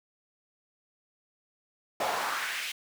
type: noise with high-pass filter sweep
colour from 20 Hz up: brown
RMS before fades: -32 dBFS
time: 2-2.72 s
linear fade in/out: 5 ms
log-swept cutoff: 630 to 2900 Hz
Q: 1.9
effects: none